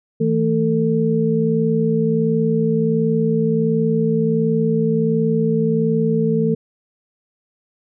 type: tone cluster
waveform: sine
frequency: 162.1 / 223.5 / 447.5 Hz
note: E3 / A3 / A4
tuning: -29 / +27 / +29 cents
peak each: -19 dBFS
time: 0.2-6.55 s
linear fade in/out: 10 ms
effects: none